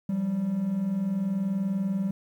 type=tone pair together; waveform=triangle; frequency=174.61 / 194.92 Hz; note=F3 / G3; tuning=0 / -10 cents; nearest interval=major second; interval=190 cents; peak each=-31 / -23 dBFS; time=0.09-2.11 s; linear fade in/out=5 ms; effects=tanh soft clip ceiling -17 dBFS + 10-bit